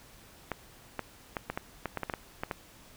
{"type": "clicks", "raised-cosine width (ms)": 0.5, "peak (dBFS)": -17, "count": 12, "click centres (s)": [0.517, 0.993, 1.368, 1.5, 1.575, 1.857, 1.973, 2.033, 2.098, 2.138, 2.435, 2.512], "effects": ["pink hiss -55 dBFS RMS until 2.96 s"]}